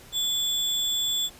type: tone with sample-and-hold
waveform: sine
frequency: 3456 Hz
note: A7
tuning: 32 cents flat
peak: -23 dBFS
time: 0.12-1.3 s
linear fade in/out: 50 ms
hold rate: 11025 Hz
effects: pink hiss -49 dBFS RMS until 1.39 s + resampled to 32000 Hz